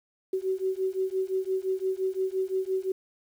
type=beating tone pair; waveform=sine; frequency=375.7 / 381.5 Hz; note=F#4 / G4; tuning=+26 / -47 cents; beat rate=5.8 Hz; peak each=-29 dBFS; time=0.33-2.92 s; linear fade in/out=5 ms; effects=9-bit